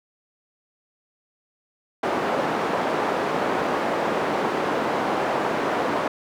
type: band-pass noise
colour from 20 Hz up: white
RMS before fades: -24 dBFS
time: 2.03-6.08 s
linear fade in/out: 5 ms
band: 250 to 870 Hz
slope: 12 dB/octave
effects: none